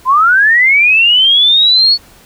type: linear sweep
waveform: sine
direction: up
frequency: 989 to 4442 Hz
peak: -5 dBFS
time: 0.05-1.98 s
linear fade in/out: 50 ms
effects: pink hiss -42 dBFS RMS until 2.25 s